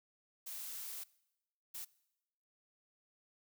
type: noise bursts at uneven times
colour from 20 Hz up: blue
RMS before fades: -45 dBFS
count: 2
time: 0.46-1.04 / 1.74-1.85 s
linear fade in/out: 10 ms
effects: noise-tail reverb RT60 0.9 s tail -22 dB re dry